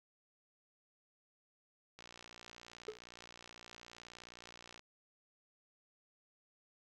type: click train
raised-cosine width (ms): 0.2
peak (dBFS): -35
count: 167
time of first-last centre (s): 1.99-4.794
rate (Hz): 59.2
type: tone with exponential decay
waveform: triangle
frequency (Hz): 430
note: A4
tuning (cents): -40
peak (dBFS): -34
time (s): 2.88-2.98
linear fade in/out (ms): 5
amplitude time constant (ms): 21
effects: none